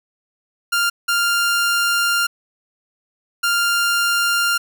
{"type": "tone bursts at uneven times", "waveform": "sawtooth", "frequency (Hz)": 1396.9, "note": "F6", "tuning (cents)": 0, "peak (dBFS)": -12, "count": 3, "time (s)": [[0.72, 0.9], [1.08, 2.27], [3.43, 4.58]], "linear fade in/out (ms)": 10, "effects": []}